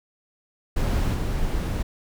brown noise with level steps, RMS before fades -22 / -25 dBFS, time 0.76-1.83 s, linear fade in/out 10 ms, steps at 1.14 s, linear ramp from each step 5 ms, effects none

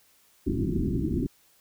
white low-pass noise, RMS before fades -27 dBFS, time 0.46-1.27 s, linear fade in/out 10 ms, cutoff 370 Hz, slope 96 dB/octave, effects white hiss -62 dBFS RMS until 1.6 s

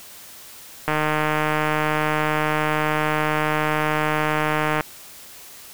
click train, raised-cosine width 0.5 ms, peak -6 dBFS, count 602, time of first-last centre 0.88-4.808 s, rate 153 Hz, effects white hiss -42 dBFS RMS until 5.73 s

